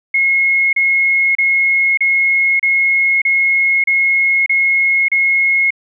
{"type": "tone bursts", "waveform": "sine", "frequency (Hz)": 2165, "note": "C#7", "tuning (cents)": -41, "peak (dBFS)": -10, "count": 9, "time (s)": [0.14, 5.706], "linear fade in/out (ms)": 5, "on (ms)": 590, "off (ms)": 32, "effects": []}